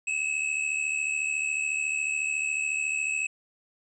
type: tone pair together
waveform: square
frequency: 2563 / 2637 Hz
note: E7 / E7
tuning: -49 / 0 cents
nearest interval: unison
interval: 49 cents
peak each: -29 / -31 dBFS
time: 0.07-3.27 s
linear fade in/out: 5 ms
effects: resampled to 24000 Hz